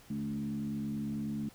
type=tone with frequency modulation; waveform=sine; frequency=215.8 Hz; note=A3; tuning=33 cents flat; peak=-33 dBFS; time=0.1-1.49 s; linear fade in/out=5 ms; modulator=69.3 Hz; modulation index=0.85; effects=pink hiss -58 dBFS RMS until 1.54 s